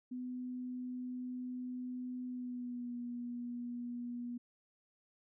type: tone with pitch glide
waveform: sine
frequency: 250.6 to 241.6 Hz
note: B3 to B3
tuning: +25 to -38 cents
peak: -39 dBFS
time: 0.11-4.38 s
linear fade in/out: 10 ms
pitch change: -63 cents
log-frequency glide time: 2.26-2.96 s
effects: none